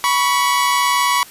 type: tone pair together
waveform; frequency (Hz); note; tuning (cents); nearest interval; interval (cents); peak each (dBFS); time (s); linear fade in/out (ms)
sawtooth; 980 / 1118.9; B5 / C#6; -14 / +16; major second; 230; -13; 0.04-1.23; 0
effects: white hiss -40 dBFS RMS until 1.3 s + resampled to 32000 Hz